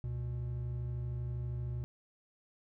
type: tone pair together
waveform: triangle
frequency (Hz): 68.21 / 120.9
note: C#2 / B2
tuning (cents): -27 / -36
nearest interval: minor seventh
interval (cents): 991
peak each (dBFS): -39 / -34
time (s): 0.04-1.84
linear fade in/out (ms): 0
effects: none